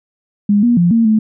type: tone with pitch steps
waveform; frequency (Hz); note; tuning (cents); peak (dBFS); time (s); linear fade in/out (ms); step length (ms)
sine; 204.7 / 239.3 / 173.4 / 228.9 / 217.5; G#3 / A#3 / F3 / A#3 / A3; -25 / +46 / -12 / -31 / -20; -8; 0.49-1.19; 5; 140
effects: none